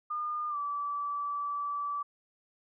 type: tone with pitch glide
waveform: sine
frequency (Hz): 1213 to 1156.2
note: D#6 to D6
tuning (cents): -44 to -27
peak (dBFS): -31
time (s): 0.1-2.03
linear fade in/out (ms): 10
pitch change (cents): -83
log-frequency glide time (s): 0.49-0.57
effects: none